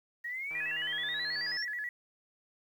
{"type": "exponential sweep", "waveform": "sine", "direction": "up", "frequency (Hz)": [1864.7, 5588], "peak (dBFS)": -35, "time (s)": [0.24, 1.65], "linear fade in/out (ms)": 10}
{"type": "click train", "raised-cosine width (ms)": 0.5, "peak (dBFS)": -37, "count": 168, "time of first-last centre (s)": [0.51, 1.567], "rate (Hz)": 158}
{"type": "tone with vibrato", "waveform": "sine", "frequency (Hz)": 1819, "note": "A#6", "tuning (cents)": -43, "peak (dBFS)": -34, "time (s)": [0.55, 1.89], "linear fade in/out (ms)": 2, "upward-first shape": "square", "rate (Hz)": 9.3, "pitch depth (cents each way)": 110}
{"effects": ["10-bit"]}